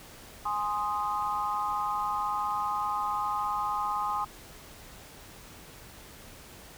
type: chord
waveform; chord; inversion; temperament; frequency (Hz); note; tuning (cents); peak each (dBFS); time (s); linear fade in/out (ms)
sine; Ab major; none; equal; 830.6 / 1046.5 / 1244.5; Ab5 / C6 / Eb6; 0 / 0 / 0; -32; 0.45-4.25; 10
effects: pink hiss -49 dBFS RMS until 6.77 s

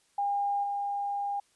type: tone with level steps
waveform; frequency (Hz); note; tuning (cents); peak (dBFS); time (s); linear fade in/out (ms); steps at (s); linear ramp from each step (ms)
sine; 807; G#5; -50; -26 / -29; 0.18-1.4; 5; 0.63; 10
effects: white hiss -68 dBFS RMS until 1.55 s + resampled to 24000 Hz

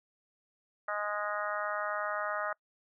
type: harmonic tone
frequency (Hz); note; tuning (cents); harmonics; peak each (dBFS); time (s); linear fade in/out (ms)
207.7; G#3; 0; 3 / 4 / 5 / 6 / 7 / 8 / 9; -37 / -42 / -43 / -36 / -39 / -45 / -43; 0.88-2.53; 5
effects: noise-tail reverb RT60 0.1 s tail -25 dB re dry

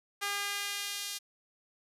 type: tone with high-pass filter sweep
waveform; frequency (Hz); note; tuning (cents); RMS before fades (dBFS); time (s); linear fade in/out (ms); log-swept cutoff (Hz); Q
sawtooth; 404.3; G#4; -46; -36; 0.21-1.19; 20; 1300 to 4100; 0.95
effects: resampled to 32000 Hz

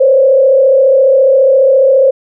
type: tone with frequency modulation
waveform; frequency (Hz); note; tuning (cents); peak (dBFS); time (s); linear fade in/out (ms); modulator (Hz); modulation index
sine; 535; C5; +38; -4; 0-2.11; 10; 34.6; 0.8
effects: none

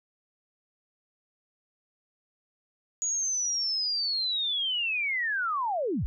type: linear sweep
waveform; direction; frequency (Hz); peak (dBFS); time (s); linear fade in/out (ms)
sine; down; 6810 to 34.65; -26; 3.02-6.06; 0
effects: none

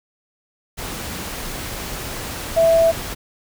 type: tone in noise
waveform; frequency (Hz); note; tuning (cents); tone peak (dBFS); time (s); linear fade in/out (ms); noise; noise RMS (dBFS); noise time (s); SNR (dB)
sine; 660; E5; +2; -11; 2.56-2.92; 20; pink; -29; 0.77-3.15; +15
effects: none

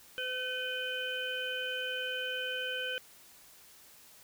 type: harmonic tone with a mistuned harmonic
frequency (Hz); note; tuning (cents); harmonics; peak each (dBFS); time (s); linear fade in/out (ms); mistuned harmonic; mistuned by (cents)
508; B4; +49; 1 / 3 / 5 / 6; -40 / -37 / -42 / -38; 0.18-2.98; 0; 5; -43
effects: white hiss -57 dBFS RMS until 4.23 s

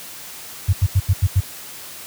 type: tone bursts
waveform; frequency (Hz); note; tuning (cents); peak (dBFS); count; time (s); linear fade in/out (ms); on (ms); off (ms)
sine; 94; F#2; +28; -10; 6; 0.68-1.404; 10; 49; 86
effects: white hiss -36 dBFS RMS until 2.06 s + high-pass 60 Hz 12 dB/octave

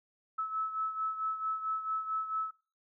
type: beating tone pair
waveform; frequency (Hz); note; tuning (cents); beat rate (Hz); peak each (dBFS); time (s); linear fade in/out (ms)
sine; 1300 / 1304.5; E6 / E6; -24 / -18; 4.5; -33 / -39; 0.38-2.51; 10
effects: noise-tail reverb RT60 0.4 s tail -21 dB re dry

